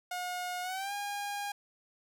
sawtooth tone with pitch glide, 720 to 812.9 Hz, F#5 to G#5, -47 to -37 cents, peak -31 dBFS, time 0.11-1.52 s, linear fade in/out 5 ms, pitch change +210 cents, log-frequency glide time 0.62-0.93 s, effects none

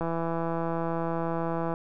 click train, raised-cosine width 1 ms, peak -17 dBFS, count 288, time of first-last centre 0.01-1.739 s, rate 166 Hz, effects none

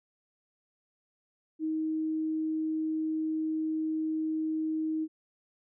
sine tone, 315 Hz, D#4, 21 cents sharp, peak -28 dBFS, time 1.59-5.08 s, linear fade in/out 50 ms, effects none

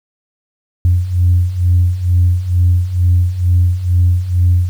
sine beating tone pair, 87.31 / 89.51 Hz, F2 / F2, 0 / +43 cents, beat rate 2.2 Hz, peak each -14 / -10 dBFS, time 0.85-4.69 s, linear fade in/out 0 ms, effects tanh soft clip ceiling -3 dBFS + 7-bit

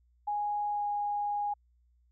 sine tone with pitch glide, 828 to 823.2 Hz, G#5 to G#5, -5 to -16 cents, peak -29 dBFS, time 0.27-1.54 s, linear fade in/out 10 ms, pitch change -11 cents, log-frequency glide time 0.71-0.85 s, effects added 60 Hz sine -64 dBFS peak until 2.11 s

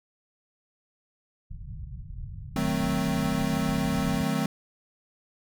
pink low-pass noise, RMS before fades -38 dBFS, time 1.5-4.24 s, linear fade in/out 10 ms, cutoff 160 Hz, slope 48 dB/octave
square chord, D# diminished seventh, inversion none, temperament equal with one note detuned, 155.56 / 187.25 / 220 / 261.6 Hz, D#3 / F#3 / A3 / C4, 0 / +21 / 0 / 0 cents, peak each -31 dBFS, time 2.56-4.46 s, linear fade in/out 2 ms
effects none

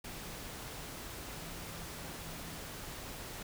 sine tone in noise, 164.81 Hz, E3, in tune, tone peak -52 dBFS, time 1.36-2.58 s, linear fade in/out 5 ms, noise pink, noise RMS -45 dBFS, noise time 0.04-3.43 s, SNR -10 dB, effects none

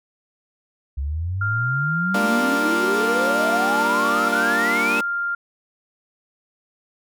sine exponential sweep, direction up, 66.1 to 2637 Hz, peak -22 dBFS, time 0.97-5 s, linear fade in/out 10 ms
sine tone, 1396.9 Hz, F6, in tune, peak -21 dBFS, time 1.41-5.35 s, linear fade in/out 5 ms
15% pulse chord, G minor seventh, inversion none, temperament equal, 196 / 233.1 / 293.7 / 349.2 Hz, G3 / Bb3 / D4 / F4, 0 / 0 / 0 / 0 cents, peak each -24 / -19 / -20 / -24 dBFS, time 2.14-5.01 s, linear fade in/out 5 ms
effects none

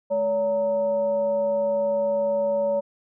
sine tone with frequency modulation, 567 Hz, C#5, 39 cents sharp, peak -20 dBFS, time 0.1-2.81 s, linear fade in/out 20 ms, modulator 355 Hz, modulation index 0.38, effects none

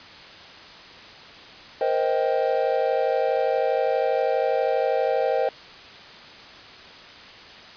triangle chord, C minor seventh, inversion third, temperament just, 470.9 / 523.3 / 627.9 / 784.9 Hz, Bb4 / C5 / Eb5 / G5, +18 / 0 / +16 / +2 cents, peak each -24 / -22 / -24 / -25 dBFS, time 1.81-5.49 s, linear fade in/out 2 ms, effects white hiss -43 dBFS RMS until 7.76 s + resampled to 11025 Hz

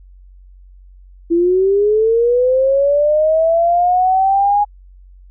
sine linear sweep, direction up, 332.8 to 830.6 Hz, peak -10 dBFS, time 1.3-4.65 s, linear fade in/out 20 ms, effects added 46 Hz sine -39 dBFS peak until 5.3 s

